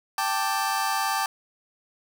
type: chord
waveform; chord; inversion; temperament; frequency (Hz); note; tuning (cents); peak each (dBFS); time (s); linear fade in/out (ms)
sawtooth; G suspended second; none; just; 784 / 882 / 1176; G5 / A5 / D6; 0 / +4 / +2; -24; 0.18-1.26; 2
effects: none